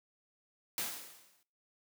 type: noise with exponential decay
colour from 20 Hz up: white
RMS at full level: -34 dBFS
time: 0.78-1.43 s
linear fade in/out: 1 ms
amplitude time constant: 140 ms
effects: noise-tail reverb RT60 0.4 s tail -20 dB re dry + high-pass 150 Hz 12 dB/octave